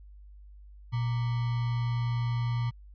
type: tone with sample-and-hold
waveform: sine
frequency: 119.8 Hz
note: A#2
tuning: 48 cents sharp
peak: -26 dBFS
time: 0.92-2.71 s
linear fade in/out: 20 ms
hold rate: 1050 Hz
effects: added 50 Hz sine -47 dBFS peak until 2.94 s + resampled to 11025 Hz